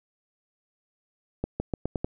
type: accelerating click train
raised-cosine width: 2 ms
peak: -14 dBFS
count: 6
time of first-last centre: 1.44-2.045 s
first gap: 160 ms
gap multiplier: 0.86
effects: none